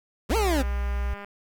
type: linear two-way sweep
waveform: 25% pulse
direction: up then down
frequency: 149.4 to 463.2 to 246.4 Hz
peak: -19 dBFS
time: 0.29-0.63 s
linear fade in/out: 20 ms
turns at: 0.36 s
type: tone with pitch glide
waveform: sine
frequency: 61.74 to 61.28 Hz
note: B1 to B1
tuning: 0 to -13 cents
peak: -24 dBFS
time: 0.3-1.14 s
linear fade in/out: 5 ms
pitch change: -13 cents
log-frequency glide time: 0.48-1.03 s
type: click train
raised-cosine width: 0.5 ms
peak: -25 dBFS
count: 180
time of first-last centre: 0.36-1.246 s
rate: 202 Hz
effects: 9-bit